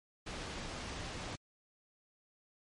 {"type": "noise", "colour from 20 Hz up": "pink", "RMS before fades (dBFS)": -42, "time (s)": [0.26, 1.36], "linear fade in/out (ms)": 10, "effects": ["low-pass 6000 Hz 12 dB/octave", "MP3 48 kbps"]}